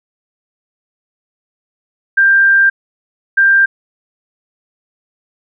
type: tone bursts at uneven times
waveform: sine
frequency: 1586 Hz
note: G6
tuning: 20 cents sharp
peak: -6 dBFS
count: 2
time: 2.17-2.7 / 3.37-3.66 s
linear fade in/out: 10 ms
effects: none